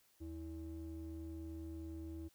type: ring-modulated tone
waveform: triangle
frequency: 123.47 Hz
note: B2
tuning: in tune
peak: -39 dBFS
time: 0.2-2.29 s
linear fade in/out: 20 ms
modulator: 202 Hz
effects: white hiss -72 dBFS RMS until 2.34 s